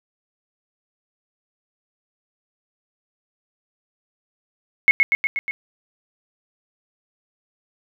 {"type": "tone with echo", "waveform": "sine", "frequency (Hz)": 2182, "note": "C#7", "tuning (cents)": -28, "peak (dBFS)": -8, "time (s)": [4.88, 4.91], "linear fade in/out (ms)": 0, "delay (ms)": 120, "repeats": 5, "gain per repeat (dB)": -3, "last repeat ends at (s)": 5.51, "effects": []}